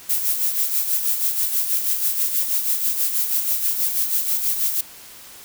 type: noise with tremolo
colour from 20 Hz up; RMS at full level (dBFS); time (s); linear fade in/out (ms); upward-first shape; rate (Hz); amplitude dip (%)
violet; -19; 0.09-4.81; 5; sine; 6.2; 55
effects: white hiss -42 dBFS RMS until 5.44 s